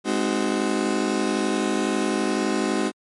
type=chord; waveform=35% pulse; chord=Ab dominant seventh; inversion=none; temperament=just; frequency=207.7 / 259.6 / 311.5 / 373.8 Hz; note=Ab3 / C4 / Eb4 / Gb4; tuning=0 / -13 / +2 / +18 cents; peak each=-25 dBFS; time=0.04-2.92 s; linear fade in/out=50 ms; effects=MP3 48 kbps